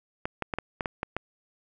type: clicks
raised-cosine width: 0.5 ms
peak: -14 dBFS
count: 8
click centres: 0.255 / 0.423 / 0.538 / 0.586 / 0.808 / 0.858 / 1.031 / 1.166 s
effects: none